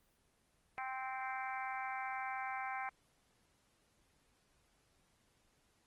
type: harmonic tone with a mistuned harmonic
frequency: 261.3 Hz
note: C4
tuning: 2 cents flat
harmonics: 3 / 4 / 5 / 6 / 7 / 8 / 9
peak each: -42 / -46 / -49 / -47 / -53 / -48 / -50 dBFS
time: 0.78-2.89 s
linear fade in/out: 0 ms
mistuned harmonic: 9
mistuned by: -22 cents
effects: pink hiss -74 dBFS RMS until 5.86 s + Opus 24 kbps